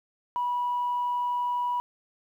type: tone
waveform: sine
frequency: 976 Hz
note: B5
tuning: 21 cents flat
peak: -24 dBFS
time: 0.36-1.8 s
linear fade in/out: 0 ms
effects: tanh soft clip ceiling -21 dBFS + 10-bit